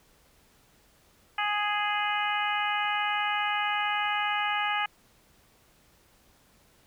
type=harmonic tone with a mistuned harmonic; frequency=415.3 Hz; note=G#4; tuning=in tune; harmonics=2 / 3 / 4 / 5 / 6 / 7; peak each=-30 / -32 / -33 / -34 / -35 / -35 dBFS; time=1.38-4.86 s; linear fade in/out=5 ms; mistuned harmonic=7; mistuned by=+17 cents; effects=pink hiss -62 dBFS RMS until 6.86 s